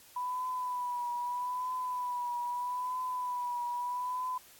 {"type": "tone with vibrato", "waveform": "sine", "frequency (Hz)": 987.8, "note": "B5", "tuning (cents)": 0, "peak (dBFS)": -32, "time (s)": [0.16, 4.38], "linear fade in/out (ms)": 5, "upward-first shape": "triangle", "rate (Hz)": 0.79, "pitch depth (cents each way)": 44, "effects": ["white hiss -57 dBFS RMS until 4.59 s", "AAC 64 kbps"]}